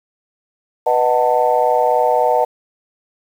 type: chord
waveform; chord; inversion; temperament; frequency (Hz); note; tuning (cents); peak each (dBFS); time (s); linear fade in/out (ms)
sine; B dominant seventh; none; just; 493.9 / 617.4 / 740.8 / 889; B4 / D#5 / F#5 / A5; 0 / -14 / +2 / +18; -17; 0.86-2.45; 10
effects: tanh soft clip ceiling -1 dBFS + 7-bit